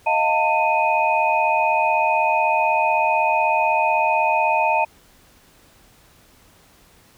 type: tone cluster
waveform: sine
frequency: 627 / 703 / 897 / 2496 Hz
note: D#5 / F5 / A5 / D#7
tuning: +13 / +11 / +33 / +5 cents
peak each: -23 / -24 / -18 / -23 dBFS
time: 0.06-4.85 s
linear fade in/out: 10 ms
effects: pink hiss -53 dBFS RMS until 7.17 s